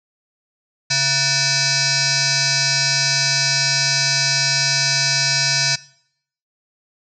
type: tone with frequency modulation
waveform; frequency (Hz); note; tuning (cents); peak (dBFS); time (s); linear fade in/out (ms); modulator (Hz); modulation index
sine; 138.59; C#3; 0; -15; 0.9-5.76; 10; 816; 7.4
effects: noise-tail reverb RT60 0.7 s tail -21 dB re dry